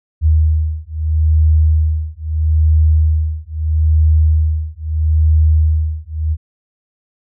sine beating tone pair, 77.78 / 78.55 Hz, D#2 / D#2, 0 / +17 cents, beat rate 0.77 Hz, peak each -13 dBFS, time 0.21-6.37 s, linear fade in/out 50 ms, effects none

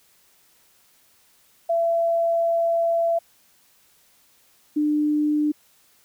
sine tone pair in turn, 672 / 299.3 Hz, E5 / D4, +33 / +33 cents, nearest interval octave + major second, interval 1400 cents, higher first, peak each -18 dBFS, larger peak neither, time 1.69-3.19 / 4.76-5.52 s, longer first, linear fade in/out 10 ms, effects white hiss -59 dBFS RMS until 6.04 s

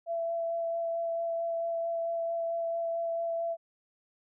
sine tone with vibrato, 670 Hz, E5, 28 cents sharp, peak -29 dBFS, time 0.06-3.57 s, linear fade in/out 50 ms, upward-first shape sine, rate 4.5 Hz, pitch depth 10 cents each way, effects none

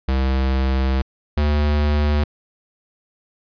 square tone pair in turn, 66 / 74.08 Hz, C2 / D2, +16 / +16 cents, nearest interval major second, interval 200 cents, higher second, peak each -17 / -16 dBFS, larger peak second, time 0.08-1.02 / 1.37-2.24 s, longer first, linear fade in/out 5 ms, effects resampled to 11025 Hz

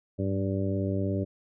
harmonic tone with a mistuned harmonic, 97 Hz, G2, 18 cents flat, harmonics 1 / 2 / 3 / 4 / 5 / 6, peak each -29 / -32 / -33 / -35 / -40 / -36 dBFS, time 0.18-1.25 s, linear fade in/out 20 ms, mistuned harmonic 1, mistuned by +46 cents, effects none

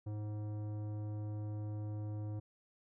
sine tone with tanh clipping, 105.5 Hz, G#2, 28 cents sharp, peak -40 dBFS, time 0.06-2.4 s, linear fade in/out 10 ms, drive 14 dB, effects none

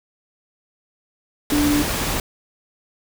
sine tone in noise, 293.7 Hz, D4, in tune, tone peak -16 dBFS, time 1.52-1.82 s, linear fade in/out 2 ms, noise pink, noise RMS -23 dBFS, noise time 1.5-2.2 s, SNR +4 dB, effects none

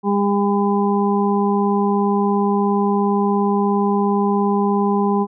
harmonic tone, 201.9 Hz, G#3, 49 cents flat, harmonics 1 / 2 / 4 / 5, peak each -17 / -20 / -23 / -24 dBFS, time 0.03-5.27 s, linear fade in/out 50 ms, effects none

